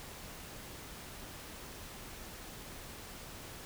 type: silence
effects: pink hiss -48 dBFS RMS until 3.65 s